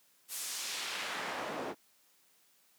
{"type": "noise with band-pass filter sweep", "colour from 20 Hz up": "pink", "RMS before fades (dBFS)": -39, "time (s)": [0.28, 1.75], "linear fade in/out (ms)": 50, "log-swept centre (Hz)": [12000, 450], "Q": 0.8, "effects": ["white hiss -68 dBFS RMS until 2.78 s", "high-pass 150 Hz 12 dB/octave"]}